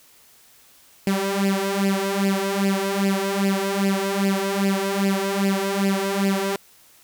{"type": "tone with flanger", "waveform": "sawtooth", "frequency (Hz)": 196, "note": "G3", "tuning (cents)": 0, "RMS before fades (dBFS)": -22, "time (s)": [1.07, 6.56], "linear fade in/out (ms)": 2, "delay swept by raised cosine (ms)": [0.39, 3.19], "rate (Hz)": 2.5, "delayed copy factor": 0.8, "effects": ["white hiss -53 dBFS RMS until 7.03 s"]}